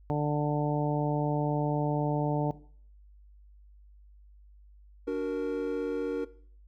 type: harmonic tone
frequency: 148 Hz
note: D3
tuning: 14 cents sharp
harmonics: 1 / 2 / 3 / 4 / 5 / 6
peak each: -29 / -32 / -34 / -35 / -36 / -37 dBFS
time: 0.1-2.51 s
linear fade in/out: 0 ms
type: chord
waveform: triangle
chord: D augmented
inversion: none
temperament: equal with one note detuned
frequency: 291 / 370 / 466.2 Hz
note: D4 / F#4 / A#4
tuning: -16 / 0 / 0 cents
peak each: -31 / -33 / -29 dBFS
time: 5.07-6.25 s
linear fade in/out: 10 ms
effects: noise-tail reverb RT60 0.5 s tail -17 dB re dry + added 50 Hz sine -52 dBFS peak until 6.67 s